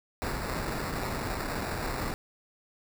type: noise with sample-and-hold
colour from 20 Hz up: pink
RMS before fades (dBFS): -33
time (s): 0.22-2.14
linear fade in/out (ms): 0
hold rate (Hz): 3150
effects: none